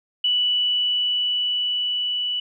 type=tone with level ramp; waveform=sine; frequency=2960 Hz; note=F#7; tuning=in tune; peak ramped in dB=-17 to -22 dBFS; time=0.24-2.4 s; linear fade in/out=5 ms; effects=none